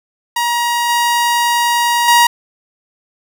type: tone with level steps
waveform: sawtooth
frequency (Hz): 950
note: A#5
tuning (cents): +33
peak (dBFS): -10 / -8 / -3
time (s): 0.36-2.27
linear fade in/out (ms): 5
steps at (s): 0.89 / 2.08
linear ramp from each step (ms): 2
effects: none